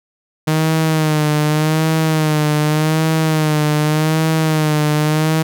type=tone with vibrato; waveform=sawtooth; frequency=155 Hz; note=D#3; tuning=6 cents flat; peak=-9 dBFS; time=0.47-5.43 s; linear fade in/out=10 ms; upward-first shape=sine; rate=0.85 Hz; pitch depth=51 cents each way; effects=none